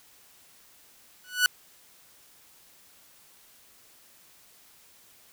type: tone with exponential growth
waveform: sawtooth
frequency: 1480 Hz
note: F#6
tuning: in tune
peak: -12 dBFS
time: 1.24-1.46 s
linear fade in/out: 1 ms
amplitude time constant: 47 ms
effects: white hiss -57 dBFS RMS until 5.32 s